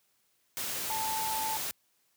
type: tone in noise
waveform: sine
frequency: 880 Hz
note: A5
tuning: in tune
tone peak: -32 dBFS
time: 0.9-1.57 s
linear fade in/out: 0 ms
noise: white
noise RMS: -35 dBFS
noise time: 0.57-1.71 s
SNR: 0 dB
effects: white hiss -72 dBFS RMS until 2.16 s + high-pass 60 Hz 12 dB/octave